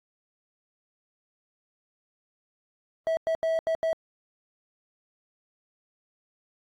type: tone bursts at uneven times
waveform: triangle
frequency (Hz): 650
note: E5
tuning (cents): -24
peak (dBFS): -21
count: 5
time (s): 3.07-3.17 / 3.27-3.35 / 3.43-3.59 / 3.67-3.75 / 3.83-3.93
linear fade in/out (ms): 0
effects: AAC 48 kbps